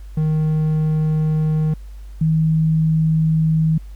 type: tone pair in turn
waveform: triangle / sine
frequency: 155.56 / 159.1 Hz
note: D#3 / D#3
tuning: 0 / +39 cents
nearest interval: unison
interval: 39 cents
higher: second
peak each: -13 dBFS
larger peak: neither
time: 0.17-1.74 / 2.21-3.78 s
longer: neither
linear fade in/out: 5 ms
effects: added 50 Hz sine -32 dBFS peak until 3.95 s + pink hiss -55 dBFS RMS until 3.95 s